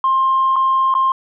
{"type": "tone with dropouts", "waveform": "sine", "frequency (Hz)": 1059, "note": "C6", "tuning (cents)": 21, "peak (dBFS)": -11, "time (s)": [0.04, 1.12], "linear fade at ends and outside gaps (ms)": 2, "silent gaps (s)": [[0.559, 0.563], [0.941, 0.95]], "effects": ["tanh soft clip ceiling -8 dBFS"]}